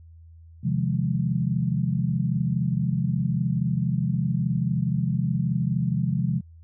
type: chord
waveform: sine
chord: F minor seventh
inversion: second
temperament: equal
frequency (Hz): 130.81 / 155.56 / 174.61 / 207.7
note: C3 / Eb3 / F3 / Ab3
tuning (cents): 0 / 0 / 0 / 0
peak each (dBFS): -25 / -29 / -26 / -30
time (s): 0.63-6.41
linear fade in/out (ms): 20
effects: added 82 Hz sine -45 dBFS peak until 6.63 s